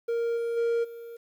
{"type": "tone with level steps", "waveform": "triangle", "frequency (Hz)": 466.2, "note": "A#4", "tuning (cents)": 0, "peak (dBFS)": [-23, -25, -21, -37], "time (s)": [0.08, 1.17], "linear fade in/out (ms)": 10, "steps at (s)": [0.36, 0.56, 0.83], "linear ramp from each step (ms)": 20, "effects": ["10-bit"]}